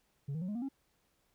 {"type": "tone with pitch steps", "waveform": "sine", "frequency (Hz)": [140, 159.89, 182.61, 208.6, 238.2, 272], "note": ["C#3", "D#3", "F#3", "G#3", "A#3", "C#4"], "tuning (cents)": [18, 47, -22, 8, 38, -33], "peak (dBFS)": -32, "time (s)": [0.28, 0.688], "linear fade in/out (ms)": 10, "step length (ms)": 68, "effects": ["tanh soft clip ceiling -34 dBFS", "pink hiss -75 dBFS RMS until 1.34 s"]}